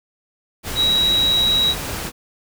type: tone in noise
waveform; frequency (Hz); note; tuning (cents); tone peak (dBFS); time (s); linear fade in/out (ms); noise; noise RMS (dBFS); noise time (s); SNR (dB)
sine; 3856; B7; -42; -14; 0.75-1.75; 50; pink; -27; 0.63-2.12; +10
effects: none